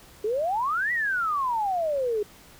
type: exponential two-way sweep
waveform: sine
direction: up then down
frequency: 405 to 1975.5 to 405 Hz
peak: -23 dBFS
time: 0.24-2.23 s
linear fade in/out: 5 ms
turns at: 0.92 s
effects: pink hiss -51 dBFS RMS until 2.59 s